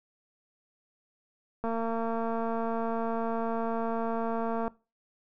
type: click train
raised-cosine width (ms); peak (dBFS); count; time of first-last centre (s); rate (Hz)
1; -19; 694; 1.64-4.679; 228
effects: noise-tail reverb RT60 0.3 s tail -21 dB re dry